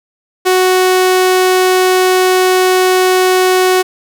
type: tone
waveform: sawtooth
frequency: 370 Hz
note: F#4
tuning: in tune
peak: -4 dBFS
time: 0.45-3.83 s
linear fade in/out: 20 ms
effects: none